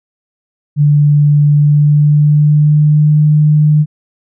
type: tone with pitch glide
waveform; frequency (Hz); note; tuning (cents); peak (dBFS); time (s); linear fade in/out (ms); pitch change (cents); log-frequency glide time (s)
sine; 146.83 to 151.13; D3 to D3; 0 to +50; -5; 0.76-3.86; 50; +50; 1.52-3.19
effects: none